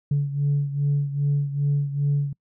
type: beating tone pair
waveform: sine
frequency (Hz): 142.5 / 145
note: C#3 / D3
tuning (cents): +48 / -22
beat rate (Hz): 2.5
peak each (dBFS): -20 / -25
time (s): 0.11-2.33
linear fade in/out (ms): 5
effects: noise-tail reverb RT60 0.1 s tail -26 dB re dry + tanh soft clip ceiling -15 dBFS